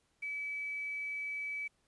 sine tone with quantisation, 2294 Hz, D7, 41 cents flat, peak -36 dBFS, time 0.22-1.68 s, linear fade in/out 10 ms, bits 10, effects pink hiss -75 dBFS RMS until 1.87 s + resampled to 24000 Hz

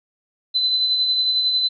sine tone with tremolo, 4029 Hz, B7, 34 cents sharp, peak -15 dBFS, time 0.54-1.69 s, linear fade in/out 20 ms, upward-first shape sine, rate 11 Hz, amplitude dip 35%, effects none

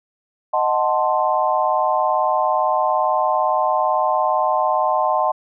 sine chord, D# diminished seventh, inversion none, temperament equal, 622.3 / 740 / 880 / 1046.5 Hz, D#5 / F#5 / A5 / C6, 0 / 0 / 0 / 0 cents, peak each -21 dBFS, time 0.53-5.32 s, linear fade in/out 10 ms, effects none

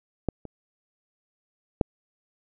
clicks, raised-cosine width 2 ms, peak -11 / -25 / -6 dBFS, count 3, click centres 0.287 / 0.453 / 1.812 s, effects none

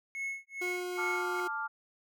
triangle tone with tremolo, 2187 Hz, C#7, 24 cents flat, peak -31 dBFS, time 0.15-1.4 s, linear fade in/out 0 ms, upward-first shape sine, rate 2.4 Hz, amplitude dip 100%
40% pulse tone, 359.8 Hz, F#4, 48 cents flat, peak -34 dBFS, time 0.61-1.48 s, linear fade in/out 10 ms
sine chord, D minor, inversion second, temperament equal, 880 / 1174.7 / 1396.9 Hz, A5 / D6 / F6, 0 / 0 / 0 cents, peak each -38 / -40 / -35 dBFS, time 0.97-1.68 s, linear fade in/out 20 ms
effects none

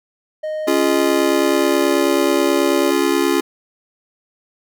triangle tone with pitch glide, 619 to 577.5 Hz, D#5 to D5, -9 to -29 cents, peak -19 dBFS, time 0.43-2.91 s, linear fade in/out 10 ms, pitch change -120 cents, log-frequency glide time 1.02-2.09 s
square chord, Db major, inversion none, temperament just, 277.2 / 346.5 / 415.8 Hz, Db4 / F4 / Ab4, 0 / -14 / +2 cents, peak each -20 / -18 / -21 dBFS, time 0.67-3.41 s, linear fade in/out 10 ms
effects none

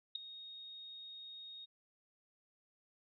sine tone with ADSR envelope, 3729 Hz, A#7, in tune, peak -32 dBFS, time 0.15-1.66 s, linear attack 7 ms, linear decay 4 ms, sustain -16 dB, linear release 20 ms, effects none

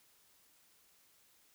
silence, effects white hiss -68 dBFS RMS until 1.54 s

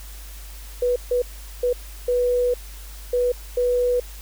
sine tone bursts at uneven times, 491.5 Hz, B4, 8 cents flat, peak -17 dBFS, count 6, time 0.82-0.96 / 1.11-1.22 / 1.63-1.73 / 2.08-2.54 / 3.13-3.32 / 3.57-4 s, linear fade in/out 5 ms, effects added 50 Hz sine -36 dBFS peak until 4.21 s + white hiss -44 dBFS RMS until 4.21 s

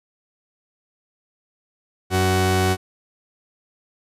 sawtooth tone pair together, 93.4 / 373.6 Hz, F#2 / F#4, +17 / +17 cents, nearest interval 2 octaves, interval 2400 cents, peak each -15 dBFS, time 2.1-2.77 s, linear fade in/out 50 ms, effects resampled to 32000 Hz

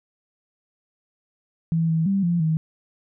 sine tone with pitch steps, 164.1 / 161.8 / 196 / 172.2 / 158.9 Hz, E3 / E3 / G3 / F3 / D#3, -8 / -32 / 0 / -24 / +37 cents, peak -18 dBFS, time 1.72-2.57 s, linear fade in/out 0 ms, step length 170 ms, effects none

